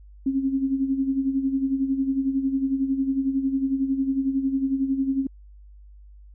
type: tone with tremolo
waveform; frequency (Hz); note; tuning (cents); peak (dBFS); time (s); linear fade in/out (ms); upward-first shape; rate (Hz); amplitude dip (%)
sine; 269.5; C#4; -49; -18; 0.26-5.27; 5; sine; 11; 65
effects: added 50 Hz sine -44 dBFS peak until 6.34 s